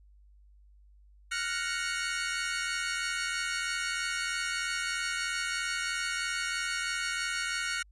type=chord; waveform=sawtooth; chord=Gb major seventh; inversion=third; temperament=equal; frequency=1396.9 / 1480 / 1864.7 / 2217 Hz; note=F6 / Gb6 / Bb6 / Db7; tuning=0 / 0 / 0 / 0 cents; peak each=-32 / -32 / -35 / -33 dBFS; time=1.31-7.83 s; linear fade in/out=10 ms; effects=added 50 Hz sine -55 dBFS peak until 7.91 s + resampled to 22050 Hz